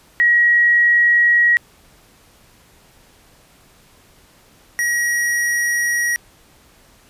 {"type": "tone pair in turn", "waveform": ["sine", "square"], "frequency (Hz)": [1905, 1905], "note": ["A#6", "A#6"], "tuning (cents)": [37, 37], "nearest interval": "unison", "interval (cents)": 0, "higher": "neither", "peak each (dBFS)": [-10, -17], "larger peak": "first", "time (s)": [[0.2, 1.57], [4.79, 6.16]], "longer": "neither", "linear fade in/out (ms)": 0, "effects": ["pink hiss -51 dBFS RMS until 7.09 s", "resampled to 32000 Hz"]}